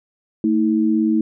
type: tone pair together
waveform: sine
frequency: 223.1 / 319.8 Hz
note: A3 / D#4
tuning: +24 / +48 cents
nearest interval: tritone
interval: 624 cents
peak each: -17 dBFS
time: 0.44-1.21 s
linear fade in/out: 2 ms
effects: none